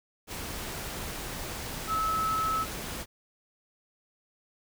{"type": "tone in noise", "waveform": "sine", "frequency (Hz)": 1298, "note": "E6", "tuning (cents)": -27, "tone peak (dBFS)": -26, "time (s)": [1.87, 2.66], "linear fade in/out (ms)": 50, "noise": "pink", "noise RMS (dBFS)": -37, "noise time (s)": [0.27, 3.06], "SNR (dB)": 8, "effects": []}